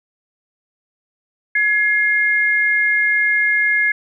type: tone pair together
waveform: sine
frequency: 1685 / 2127 Hz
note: G#6 / C7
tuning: +25 / +28 cents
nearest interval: major third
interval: 403 cents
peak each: -16 dBFS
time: 1.55-3.92 s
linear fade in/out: 5 ms
effects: none